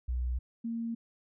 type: tone pair in turn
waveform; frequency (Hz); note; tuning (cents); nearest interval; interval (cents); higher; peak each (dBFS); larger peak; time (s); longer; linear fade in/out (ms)
sine; 61.74 / 230.4; B1 / A#3; 0 / -20; octave + major seventh; 2280; second; -29 / -32; first; 0.08-0.39 / 0.64-0.95; neither; 10
effects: none